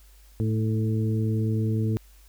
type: harmonic tone with a mistuned harmonic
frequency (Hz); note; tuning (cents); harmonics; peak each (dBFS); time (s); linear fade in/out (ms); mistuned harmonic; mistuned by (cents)
110.1; A2; +2; 1 / 2 / 3 / 4; -23 / -29 / -33 / -35; 0.4-1.97; 0; 3; -19
effects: added 50 Hz sine -50 dBFS peak until 2.28 s + white hiss -59 dBFS RMS until 2.28 s